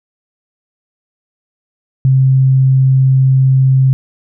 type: tone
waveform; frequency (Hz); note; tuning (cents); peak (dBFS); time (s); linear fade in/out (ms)
sine; 132.4; C3; +21; -6; 2.05-3.93; 0
effects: none